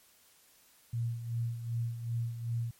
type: tone with tremolo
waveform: sine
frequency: 117.2 Hz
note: A#2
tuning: 10 cents sharp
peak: -29 dBFS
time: 0.93-2.71 s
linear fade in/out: 5 ms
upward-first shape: sine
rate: 2.6 Hz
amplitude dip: 65%
effects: white hiss -63 dBFS RMS until 2.79 s + MP3 64 kbps